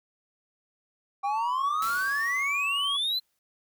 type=tone; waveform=sine; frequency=1129 Hz; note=C#6; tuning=31 cents sharp; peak=-32 dBFS; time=1.23-2.97 s; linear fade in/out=10 ms
type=exponential sweep; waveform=triangle; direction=up; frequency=784 to 4128 Hz; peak=-24 dBFS; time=1.23-3.2 s; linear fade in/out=20 ms
type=noise with exponential decay; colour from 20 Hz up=white; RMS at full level=-37 dBFS; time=1.82-3.39 s; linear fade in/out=2 ms; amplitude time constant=340 ms
effects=none